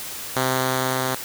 5% pulse tone with level ramp, 130 Hz, C3, 11 cents flat, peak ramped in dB -8 to -11 dBFS, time 0.36-1.15 s, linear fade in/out 5 ms, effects white hiss -33 dBFS RMS until 1.24 s

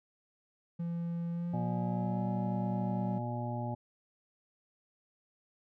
triangle tone with pitch glide, 170 to 188.63 Hz, F3 to F#3, -46 to +34 cents, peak -31 dBFS, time 0.79-3.19 s, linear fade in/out 10 ms, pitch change +180 cents, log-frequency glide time 1.32-2.25 s
harmonic tone, 119.9 Hz, A#2, 49 cents sharp, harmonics 1 / 2 / 3 / 5 / 6 / 7, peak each -36 / -40 / -47 / -43 / -49 / -41 dBFS, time 1.53-3.75 s, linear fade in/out 10 ms
effects none

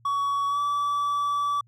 triangle tone with pitch glide, 1126 to 1153 Hz, C#6 to D6, +27 to -32 cents, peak -21 dBFS, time 0.05-1.61 s, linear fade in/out 5 ms, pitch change +41 cents, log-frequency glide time 0.48-0.59 s, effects added 116 Hz sine -56 dBFS peak until 1.67 s

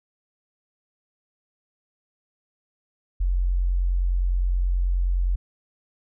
sine tone, 44.78 Hz, F1, 44 cents sharp, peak -19 dBFS, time 3.2-5.36 s, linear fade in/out 10 ms, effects none

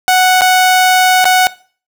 sawtooth tone with dropouts, 740 Hz, F#5, in tune, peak -3 dBFS, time 0.08-1.47 s, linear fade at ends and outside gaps 0 ms, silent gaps 0.41-0.418 / 1.243-1.254 s, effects noise-tail reverb RT60 0.4 s tail -19 dB re dry

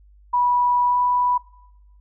sine tone with pitch glide, 978 to 985.4 Hz, B5 to B5, -17 to -4 cents, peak -16 dBFS, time 0.33-1.38 s, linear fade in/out 10 ms, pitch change +13 cents, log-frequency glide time 0.86-0.98 s, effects noise-tail reverb RT60 1.0 s tail -22 dB re dry + added 50 Hz sine -48 dBFS peak until 2 s

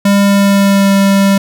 square tone with pitch glide, 200 to 197.02 Hz, G3 to G3, +35 to +9 cents, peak -7 dBFS, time 0.05-1.38 s, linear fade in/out 5 ms, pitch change -26 cents, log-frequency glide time 0.23-0.92 s, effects none

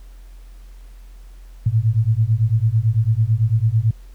sine beating tone pair, 107 / 116 Hz, A2 / A#2, -48 / -8 cents, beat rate 9 Hz, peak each -17 / -17 dBFS, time 1.66-3.91 s, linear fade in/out 5 ms, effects added 43 Hz sine -37 dBFS peak until 4.14 s + pink hiss -56 dBFS RMS until 4.14 s

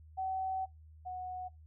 sine tone pair in turn, 759 / 735.3 Hz, F#5 / F#5, +44 / -11 cents, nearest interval minor second, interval 55 cents, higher first, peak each -33 / -38 dBFS, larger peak first, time 0.17-0.66 / 1.05-1.49 s, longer first, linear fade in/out 20 ms, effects noise-tail reverb RT60 0.2 s tail -23 dB re dry + added 78 Hz sine -53 dBFS peak until 1.66 s

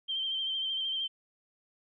sine tone with vibrato, 3136 Hz, G7, in tune, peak -30 dBFS, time 0.08-1.08 s, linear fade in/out 20 ms, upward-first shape sine, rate 13 Hz, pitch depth 34 cents each way, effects none

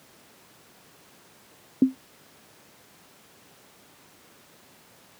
sine tone with exponential decay, 261.9 Hz, C4, 2 cents sharp, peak -9 dBFS, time 1.82-1.95 s, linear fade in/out 2 ms, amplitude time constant 28 ms, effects pink hiss -54 dBFS RMS until 5.19 s + high-pass 150 Hz 12 dB/octave

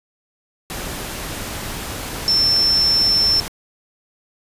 sine tone in noise, 5360 Hz, E8, 28 cents sharp, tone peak -13 dBFS, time 2.28-3.4 s, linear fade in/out 0 ms, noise pink, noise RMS -28 dBFS, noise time 0.7-3.48 s, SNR +12 dB, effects resampled to 32000 Hz

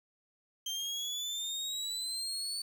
30% pulse exponential sweep, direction up, 3136 to 4500 Hz, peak -32 dBFS, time 0.66-2.62 s, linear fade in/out 5 ms, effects 10-bit

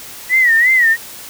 sine tone with vibrato, 1937 Hz, B6, 34 cents flat, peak -8 dBFS, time 0.29-0.97 s, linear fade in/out 50 ms, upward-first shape sine, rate 2.9 Hz, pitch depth 130 cents each way, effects white hiss -33 dBFS RMS until 1.29 s

